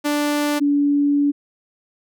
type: tone pair in turn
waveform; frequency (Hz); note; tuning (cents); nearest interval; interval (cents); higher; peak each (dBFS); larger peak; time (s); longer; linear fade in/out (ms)
sawtooth / sine; 293.7 / 287; D4 / D4; 0 / -40; unison; 40; first; -14; neither; 0.04-0.6 / 0.6-1.32; second; 20
effects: none